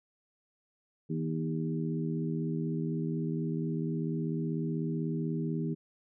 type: harmonic tone with a mistuned harmonic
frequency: 80.2 Hz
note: E2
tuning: 47 cents flat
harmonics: 2 / 3 / 4 / 5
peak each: -32 / -36 / -38 / -40 dBFS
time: 1.09-5.75 s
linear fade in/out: 20 ms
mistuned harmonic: 4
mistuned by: -22 cents
effects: none